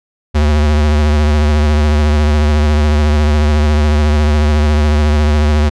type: tone with vibrato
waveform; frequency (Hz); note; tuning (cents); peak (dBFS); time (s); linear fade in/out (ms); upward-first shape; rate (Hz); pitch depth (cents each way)
square; 74.9; D2; +35; -9; 0.34-5.7; 20; triangle; 14; 56
effects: low-pass 6000 Hz 12 dB/octave